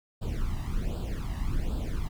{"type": "noise with flanger", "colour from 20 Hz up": "brown", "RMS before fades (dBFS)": -30, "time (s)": [0.21, 2.09], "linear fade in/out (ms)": 20, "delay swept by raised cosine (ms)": [0.24, 1.06], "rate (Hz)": 1.3, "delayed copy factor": 0.85, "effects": []}